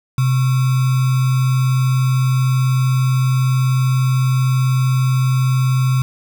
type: tone with sample-and-hold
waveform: sine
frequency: 129.5 Hz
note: C3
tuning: 17 cents flat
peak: -12 dBFS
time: 0.18-6.02 s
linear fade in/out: 2 ms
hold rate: 1225 Hz
effects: none